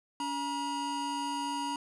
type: tone pair together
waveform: square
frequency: 283.6 / 954 Hz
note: C#4 / A#5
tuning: +40 / +40 cents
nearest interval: octave + major sixth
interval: 2100 cents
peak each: -38 / -34 dBFS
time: 0.2-1.76 s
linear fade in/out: 2 ms
effects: resampled to 24000 Hz + 12-bit